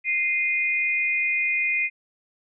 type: tone pair together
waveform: sine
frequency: 2093 / 2468 Hz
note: C7 / D#7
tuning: 0 / -15 cents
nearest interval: minor third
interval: 285 cents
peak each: -24 / -23 dBFS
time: 0.04-1.9 s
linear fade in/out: 50 ms
effects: none